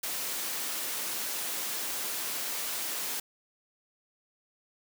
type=high-pass noise; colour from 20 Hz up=white; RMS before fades=-34 dBFS; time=0.03-3.2 s; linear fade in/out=5 ms; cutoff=230 Hz; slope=12 dB/octave; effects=none